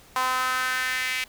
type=tone with high-pass filter sweep; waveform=sawtooth; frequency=256.3 Hz; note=C4; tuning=36 cents flat; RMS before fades=-26 dBFS; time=0.16-1.24 s; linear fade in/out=2 ms; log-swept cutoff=1000 to 2300 Hz; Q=3.3; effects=pink hiss -52 dBFS RMS until 1.28 s